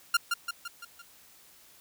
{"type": "tone with echo", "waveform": "sawtooth", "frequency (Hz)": 1396.9, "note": "F6", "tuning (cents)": 0, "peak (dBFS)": -17, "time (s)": [0.14, 0.17], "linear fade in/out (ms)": 5, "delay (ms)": 170, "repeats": 5, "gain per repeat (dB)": -5, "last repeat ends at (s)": 1.02, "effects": ["white hiss -57 dBFS RMS until 1.8 s"]}